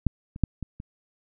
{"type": "clicks", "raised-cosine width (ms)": 5, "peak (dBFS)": [-9, -26, -8, -20, -25], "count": 5, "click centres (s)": [0.067, 0.361, 0.437, 0.627, 0.801], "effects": []}